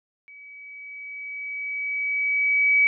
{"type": "tone with level ramp", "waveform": "sine", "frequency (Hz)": 2278, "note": "C#7", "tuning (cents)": 47, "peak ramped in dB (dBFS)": [-43, -14], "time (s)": [0.28, 2.87], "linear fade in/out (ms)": 0, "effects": []}